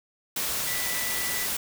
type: tone in noise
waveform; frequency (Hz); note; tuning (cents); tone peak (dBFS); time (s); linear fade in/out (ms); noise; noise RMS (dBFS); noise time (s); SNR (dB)
sine; 1975.5; B6; 0; -34; 0.67-1.46; 5; white; -29; 0.36-1.57; -8
effects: none